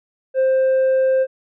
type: tone with tanh clipping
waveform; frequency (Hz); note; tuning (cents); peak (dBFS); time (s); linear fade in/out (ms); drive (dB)
sine; 525; C5; +6; -14; 0.34-1.27; 50; 3
effects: none